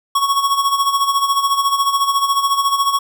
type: tone with tremolo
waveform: square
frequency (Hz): 1108.7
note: C#6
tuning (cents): 0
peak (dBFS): -12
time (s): 0.15-2.99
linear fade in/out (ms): 5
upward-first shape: sine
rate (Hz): 14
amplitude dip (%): 65
effects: none